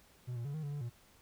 triangle tone with pitch steps, 123.6 / 118 / 142.4 / 156.2 / 143.7 / 145.5 / 118.9 Hz, B2 / A#2 / C#3 / D#3 / D3 / D3 / A#2, +2 / +22 / +47 / +7 / -37 / -16 / +35 cents, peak -35 dBFS, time 0.27-0.9 s, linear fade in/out 20 ms, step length 90 ms, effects pink hiss -64 dBFS RMS until 1.21 s

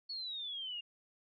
sine exponential sweep, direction down, 4435 to 2794 Hz, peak -39 dBFS, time 0.09-0.81 s, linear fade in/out 10 ms, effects none

